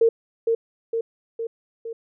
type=tone with echo; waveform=sine; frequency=457 Hz; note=A#4; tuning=34 cents flat; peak=-13 dBFS; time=0.01-0.09 s; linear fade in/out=5 ms; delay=460 ms; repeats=4; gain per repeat=-4 dB; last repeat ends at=1.93 s; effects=none